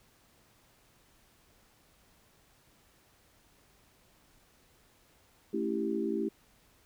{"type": "chord", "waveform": "sine", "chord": "A dominant seventh", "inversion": "none", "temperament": "equal", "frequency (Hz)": [220, 277.2, 329.6, 392], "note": ["A3", "C#4", "E4", "G4"], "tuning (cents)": [0, 0, 0, 0], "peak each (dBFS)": [-35, -38, -34, -34], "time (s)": [5.53, 6.29], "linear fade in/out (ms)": 10, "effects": ["pink hiss -65 dBFS RMS until 6.85 s"]}